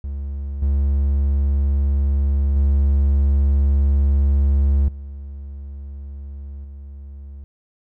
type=tone with level steps; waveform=triangle; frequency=69.8 Hz; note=C#2; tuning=13 cents sharp; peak=-22 / -13 / -11 / -28 / -31 dBFS; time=0.04-7.44 s; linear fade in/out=0 ms; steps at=0.62 / 2.56 / 4.88 / 6.64 s; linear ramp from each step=5 ms; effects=none